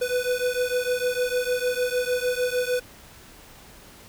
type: beating tone pair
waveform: square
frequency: 493.9 / 500.5 Hz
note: B4 / B4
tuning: 0 / +23 cents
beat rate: 6.6 Hz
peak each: -26 / -27 dBFS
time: 0.01-2.8 s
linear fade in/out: 10 ms
effects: pink hiss -48 dBFS RMS until 4.08 s